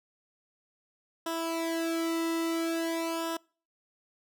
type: tone with flanger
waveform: sawtooth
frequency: 330 Hz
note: E4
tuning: 2 cents sharp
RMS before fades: -31 dBFS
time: 1.26-3.37 s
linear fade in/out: 5 ms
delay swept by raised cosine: 0.45 to 1.28 ms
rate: 0.48 Hz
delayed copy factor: -0.85
effects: noise-tail reverb RT60 0.4 s tail -26 dB re dry